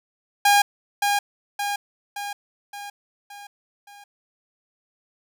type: tone with echo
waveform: sawtooth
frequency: 813 Hz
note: G#5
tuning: 37 cents flat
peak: -10 dBFS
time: 0.45-0.62 s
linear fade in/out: 5 ms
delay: 570 ms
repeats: 6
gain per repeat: -5 dB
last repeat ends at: 4.04 s
effects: none

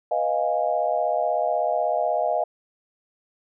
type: chord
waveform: sine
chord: F half-diminished seventh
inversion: second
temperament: equal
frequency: 493.9 / 622.3 / 698.5 / 830.6 Hz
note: Cb5 / Eb5 / F5 / Ab5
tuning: 0 / 0 / 0 / 0 cents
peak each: -30 / -24 / -24 / -29 dBFS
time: 0.11-2.44 s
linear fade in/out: 5 ms
effects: none

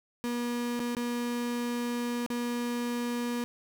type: tone with dropouts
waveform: 35% pulse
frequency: 240.3 Hz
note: B3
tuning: 47 cents flat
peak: -28 dBFS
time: 0.24-3.44 s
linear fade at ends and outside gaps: 0 ms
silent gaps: 0.794-0.801 / 0.95-0.968 / 2.263-2.302 s
effects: none

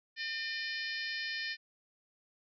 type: harmonic tone with a mistuned harmonic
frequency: 603 Hz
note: D5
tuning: 46 cents sharp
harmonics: 3 / 4 / 5 / 6 / 7 / 8 / 9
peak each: -38 / -43 / -46 / -48 / -44 / -44 / -50 dBFS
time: 0.16-1.57 s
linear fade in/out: 50 ms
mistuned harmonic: 8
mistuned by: +33 cents
effects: none

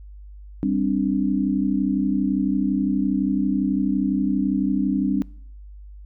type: chord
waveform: sine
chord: G suspended fourth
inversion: none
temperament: equal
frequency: 196 / 261.6 / 293.7 Hz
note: G3 / C4 / D4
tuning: 0 / 0 / 0 cents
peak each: -23 dBFS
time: 0.63-5.22 s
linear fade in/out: 0 ms
effects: noise-tail reverb RT60 0.6 s tail -24 dB re dry + added 50 Hz sine -38 dBFS peak until 6.05 s

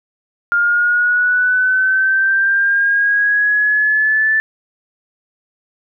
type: linear sweep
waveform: sine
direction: up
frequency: 1405 to 1760 Hz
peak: -11 dBFS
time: 0.52-4.4 s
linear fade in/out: 0 ms
effects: none

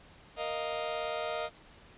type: chord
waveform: sawtooth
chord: Bb suspended fourth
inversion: none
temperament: just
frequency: 466.2 / 621.6 / 699.2 Hz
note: Bb4 / Eb5 / F5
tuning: 0 / -2 / +2 cents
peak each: -35 / -31 / -34 dBFS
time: 0.36-1.5 s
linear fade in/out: 50 ms
effects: pink hiss -56 dBFS RMS until 1.97 s + resampled to 8000 Hz

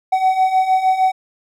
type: beating tone pair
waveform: triangle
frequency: 749 / 755.5 Hz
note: F#5 / F#5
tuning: +21 / +36 cents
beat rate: 6.5 Hz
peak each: -17 / -12 dBFS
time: 0.12-1.12 s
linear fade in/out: 10 ms
effects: none

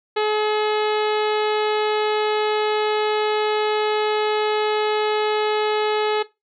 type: harmonic tone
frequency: 425.8 Hz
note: G#4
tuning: 43 cents sharp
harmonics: 1 / 2 / 3 / 4 / 5 / 6 / 7 / 8 / 9 / 10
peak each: -19 / -25 / -29 / -31 / -33 / -35 / -36 / -37 / -38 / -39 dBFS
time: 0.16-6.23 s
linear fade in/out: 10 ms
effects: noise-tail reverb RT60 0.2 s tail -17 dB re dry

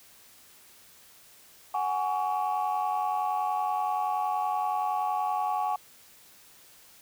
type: chord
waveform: sine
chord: F# suspended second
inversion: none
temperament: equal with one note detuned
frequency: 740 / 830.6 / 1126.2 Hz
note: F#5 / G#5 / C#6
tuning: 0 / 0 / +27 cents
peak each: -29 / -28 / -31 dBFS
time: 1.74-5.76 s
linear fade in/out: 5 ms
effects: tanh soft clip ceiling -20 dBFS + white hiss -55 dBFS RMS until 7.01 s

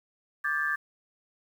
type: tone cluster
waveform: sine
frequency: 1178 / 1594 / 1744 Hz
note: D6 / G6 / A6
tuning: +5 / +28 / -16 cents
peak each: -33 / -30 / -29 dBFS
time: 0.44-0.76 s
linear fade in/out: 10 ms
effects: 9-bit

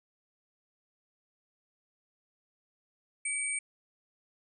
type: tone pair together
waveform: sine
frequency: 2282 / 8616 Hz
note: C#7 / C9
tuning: +50 / +50 cents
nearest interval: octave + major seventh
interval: 2300 cents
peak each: -35 / -32 dBFS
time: 3.25-3.59 s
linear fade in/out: 5 ms
effects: none

